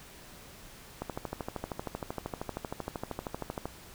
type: click train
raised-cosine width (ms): 1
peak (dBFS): -20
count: 35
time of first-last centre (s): 1.02-3.656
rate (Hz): 12.9
effects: pink hiss -51 dBFS RMS until 3.94 s